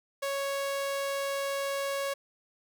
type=tone; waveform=sawtooth; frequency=554.4 Hz; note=C#5; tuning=in tune; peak=-26 dBFS; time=0.22-2.14 s; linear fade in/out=10 ms; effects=none